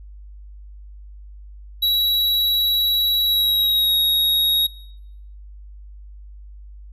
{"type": "tone with pitch glide", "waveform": "square", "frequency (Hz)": [3895, 3775], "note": ["B7", "A#7"], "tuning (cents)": [-25, 21], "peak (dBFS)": -16, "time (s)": [1.82, 4.67], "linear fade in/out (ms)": 10, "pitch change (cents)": -54, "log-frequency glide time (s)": [3.24, 3.95], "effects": ["noise-tail reverb RT60 0.8 s tail -24 dB re dry", "added 50 Hz sine -37 dBFS peak until 6.92 s"]}